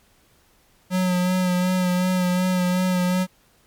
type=tone with vibrato; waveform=square; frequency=182.1 Hz; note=F#3; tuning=27 cents flat; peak=-19 dBFS; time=0.9-3.27 s; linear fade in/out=50 ms; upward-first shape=sine; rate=2.7 Hz; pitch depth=25 cents each way; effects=pink hiss -59 dBFS RMS until 3.66 s + MP3 96 kbps